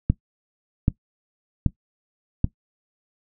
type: click train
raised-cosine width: 5 ms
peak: -5 dBFS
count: 4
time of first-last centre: 0.1-2.444 s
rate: 1.28 Hz
effects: noise-tail reverb RT60 0.1 s tail -18 dB re dry